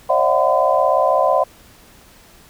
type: tone cluster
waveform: sine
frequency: 540 / 598 / 664 / 740 / 1016 Hz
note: C#5 / D5 / E5 / F#5 / B5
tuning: -45 / +31 / +12 / 0 / +49 cents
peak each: -19 dBFS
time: 0.09-1.44 s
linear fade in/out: 10 ms
effects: pink hiss -47 dBFS RMS until 2.49 s